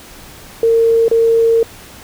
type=tone with dropouts; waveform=sine; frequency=457.1 Hz; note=A#4; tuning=34 cents flat; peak=-8 dBFS; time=0.63-1.63 s; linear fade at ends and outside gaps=2 ms; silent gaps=1.082-1.113 s; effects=pink hiss -37 dBFS RMS until 2.03 s